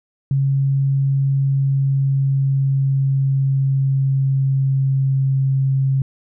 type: tone with pitch glide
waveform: sine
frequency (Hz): 137 to 134.72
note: C#3 to C#3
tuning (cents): -20 to -49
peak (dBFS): -14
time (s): 0.31-6.02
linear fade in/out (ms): 2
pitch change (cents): -29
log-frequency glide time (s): 1.39-5.3
effects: none